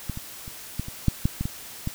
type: clicks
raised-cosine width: 5 ms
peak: -16 / -21 / -26 / -15 / -23 / -6 / -8 / -14 / -15 / -14 dBFS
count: 10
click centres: 0.097 / 0.174 / 0.479 / 0.796 / 0.884 / 1.083 / 1.255 / 1.41 / 1.455 / 1.874 s
effects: white hiss -41 dBFS RMS until 1.94 s